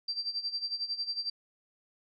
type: tone with tremolo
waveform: sine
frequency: 4699 Hz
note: D8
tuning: in tune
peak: -29 dBFS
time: 0.08-1.3 s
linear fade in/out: 5 ms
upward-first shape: sine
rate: 11 Hz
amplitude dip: 80%
effects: none